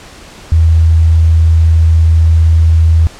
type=tone; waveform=sine; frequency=81.2 Hz; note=E2; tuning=26 cents flat; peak=-4 dBFS; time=0.52-3.07 s; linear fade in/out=0 ms; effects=pink hiss -34 dBFS RMS until 3.19 s + low-pass 8000 Hz 12 dB/octave